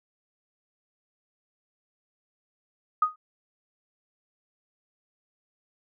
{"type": "tone with exponential decay", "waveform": "sine", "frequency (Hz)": 1244.5, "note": "D#6", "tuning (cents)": 0, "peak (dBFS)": -15, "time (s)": [3.02, 3.16], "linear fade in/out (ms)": 5, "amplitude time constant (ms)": 29, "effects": []}